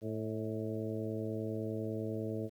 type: harmonic tone with a mistuned harmonic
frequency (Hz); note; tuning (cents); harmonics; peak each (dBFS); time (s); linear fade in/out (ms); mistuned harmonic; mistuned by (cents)
110; A2; 0; 1 / 2 / 3 / 4 / 5 / 6; -40 / -41 / -41 / -41 / -45 / -47; 0.01-2.5; 50; 6; -36
effects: 11-bit